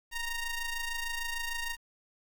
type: ring-modulated tone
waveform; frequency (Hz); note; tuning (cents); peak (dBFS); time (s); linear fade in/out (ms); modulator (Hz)
sawtooth; 932.3; A#5; 0; -26; 0.11-1.77; 50; 919
effects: 10-bit